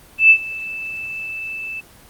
sine tone with ADSR envelope, 2637 Hz, E7, in tune, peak -4 dBFS, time 0.18-1.81 s, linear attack 120 ms, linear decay 73 ms, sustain -21 dB, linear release 17 ms, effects pink hiss -46 dBFS RMS until 2.09 s + Opus 24 kbps

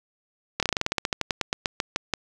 slowing click train, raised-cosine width 0.2 ms, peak -6 dBFS, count 20, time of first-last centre 0.6-2.137 s, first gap 27 ms, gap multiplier 1.11, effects none

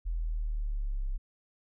sine linear sweep, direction down, 41.94 to 32.34 Hz, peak -29 dBFS, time 0.05-1.18 s, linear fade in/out 20 ms, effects none

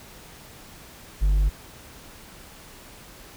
sine tone with hard clipping, 49 Hz, G1, in tune, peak -18 dBFS, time 1.21-1.5 s, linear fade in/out 20 ms, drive 3 dB, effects pink hiss -46 dBFS RMS until 3.36 s

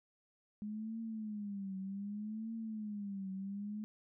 sine tone with vibrato, 207.7 Hz, G#3, in tune, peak -39 dBFS, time 0.62-3.84 s, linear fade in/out 0 ms, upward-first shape triangle, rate 0.65 Hz, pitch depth 160 cents each way, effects none

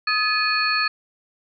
sine tone cluster, 1260 / 1716 / 2480 / 4372 Hz, D#6 / A6 / D#7 / C#8, +21 / -44 / -6 / -25 cents, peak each -24 dBFS, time 0.07-0.88 s, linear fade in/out 5 ms, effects none

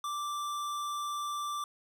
sine tone with hard clipping, 1174 Hz, D6, 1 cent flat, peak -35 dBFS, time 0.04-1.64 s, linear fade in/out 2 ms, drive 17 dB, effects none

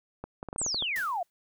clicks, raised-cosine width 1 ms, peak -23 dBFS, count 9, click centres 0.24 / 0.429 / 0.487 / 0.529 / 0.561 / 0.616 / 0.664 / 0.745 / 0.824 s
sine exponential sweep, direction down, 8870 to 660 Hz, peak -28 dBFS, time 0.58-1.23 s, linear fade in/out 5 ms
white noise with exponential decay, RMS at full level -39 dBFS, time 0.96-1.3 s, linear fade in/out 0 ms, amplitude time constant 72 ms
effects none

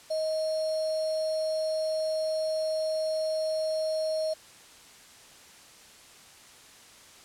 sine tone with sample-and-hold, 630 Hz, D#5, 21 cents sharp, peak -26 dBFS, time 0.1-4.34 s, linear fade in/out 10 ms, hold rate 4900 Hz, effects white hiss -52 dBFS RMS until 7.24 s + low-pass 9000 Hz 12 dB/octave

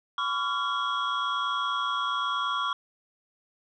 sine tone cluster, 1011 / 1132 / 1381 / 3320 Hz, B5 / C#6 / F6 / G#7, +40 / +36 / -20 / -1 cents, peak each -33 / -28 / -30 / -32 dBFS, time 0.18-2.73 s, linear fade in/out 2 ms, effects tanh soft clip ceiling -20 dBFS

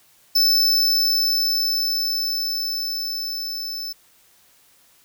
square tone with level ramp, 5274 Hz, E8, in tune, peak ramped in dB -14 to -28 dBFS, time 0.35-3.93 s, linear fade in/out 10 ms, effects white hiss -56 dBFS RMS until 5.04 s

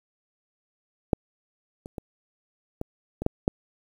clicks, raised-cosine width 2 ms, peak -6 / -25 / -20 / -17 / -17 / -8 / -7 dBFS, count 7, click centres 1.132 / 1.859 / 1.982 / 2.814 / 3.22 / 3.264 / 3.479 s, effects 8-bit

